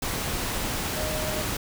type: tone in noise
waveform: sine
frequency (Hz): 618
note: D#5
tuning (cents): -12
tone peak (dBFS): -32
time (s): 0.96-1.42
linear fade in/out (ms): 5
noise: pink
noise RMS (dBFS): -29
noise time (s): 0.02-1.57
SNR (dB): -6
effects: none